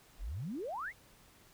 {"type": "exponential sweep", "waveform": "sine", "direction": "up", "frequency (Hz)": [34.99, 2281], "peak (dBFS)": -37, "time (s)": [0.18, 0.93], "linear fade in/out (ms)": 50, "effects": ["pink hiss -62 dBFS RMS until 1.53 s"]}